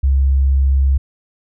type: tone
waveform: sine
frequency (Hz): 67.7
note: C#2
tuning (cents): -40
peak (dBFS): -10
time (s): 0.03-0.98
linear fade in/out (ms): 10
effects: none